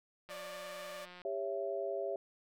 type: tone with vibrato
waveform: sawtooth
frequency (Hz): 587.3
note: D5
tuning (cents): 0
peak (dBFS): -40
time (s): 0.29-1.06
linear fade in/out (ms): 20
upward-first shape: square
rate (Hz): 20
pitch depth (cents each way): 39
type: click train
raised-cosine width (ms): 0.3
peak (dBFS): -36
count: 167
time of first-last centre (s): 0.29-1.217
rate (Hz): 179
type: chord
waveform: sine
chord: C# diminished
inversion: second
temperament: just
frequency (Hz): 399.1 / 554.4 / 665.2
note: G4 / C#5 / E5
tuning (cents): +31 / 0 / +16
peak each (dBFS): -39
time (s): 1.25-2.16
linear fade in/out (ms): 2
effects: none